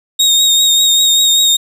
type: tone with vibrato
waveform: 30% pulse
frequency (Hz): 3729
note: A#7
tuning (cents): 0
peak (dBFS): -5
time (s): 0.19-1.57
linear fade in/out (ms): 10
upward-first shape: sine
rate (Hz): 5.1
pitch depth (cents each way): 29
effects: none